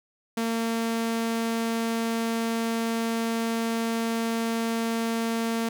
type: tone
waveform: sawtooth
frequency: 228.3 Hz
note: A#3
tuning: 36 cents flat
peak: -21 dBFS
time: 0.37-5.69 s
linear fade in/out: 5 ms
effects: none